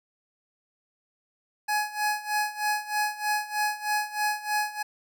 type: tone with tremolo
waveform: 25% pulse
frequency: 841 Hz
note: G#5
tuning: 22 cents sharp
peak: -19 dBFS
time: 1.68-4.83 s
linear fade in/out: 10 ms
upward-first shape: sine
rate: 3.2 Hz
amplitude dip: 85%
effects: none